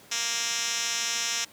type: tone with band-pass filter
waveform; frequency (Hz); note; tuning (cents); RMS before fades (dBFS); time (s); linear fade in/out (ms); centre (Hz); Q
5% pulse; 233.1; A#3; 0; -29; 0.11-1.45; 10; 5100; 4.4
effects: pink hiss -52 dBFS RMS until 1.52 s + high-pass 150 Hz 12 dB/octave